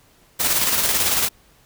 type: noise with tremolo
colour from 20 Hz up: white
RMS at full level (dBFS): -18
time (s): 0.39-1.29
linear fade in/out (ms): 20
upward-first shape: square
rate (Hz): 18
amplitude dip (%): 35
effects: pink hiss -55 dBFS RMS until 1.65 s